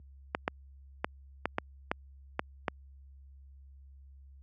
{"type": "clicks", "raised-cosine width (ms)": 0.5, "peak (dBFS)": -13, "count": 8, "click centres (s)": [0.349, 0.479, 1.045, 1.456, 1.584, 1.915, 2.394, 2.682], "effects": ["added 68 Hz sine -37 dBFS peak until 4.42 s", "high-pass 150 Hz 12 dB/octave"]}